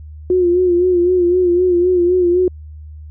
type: tone with vibrato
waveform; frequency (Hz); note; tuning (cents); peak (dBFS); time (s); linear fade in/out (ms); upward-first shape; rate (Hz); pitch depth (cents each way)
sine; 357.3; F4; +40; -10; 0.3-2.48; 2; sine; 3.9; 53
effects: added 76 Hz sine -31 dBFS peak until 3.1 s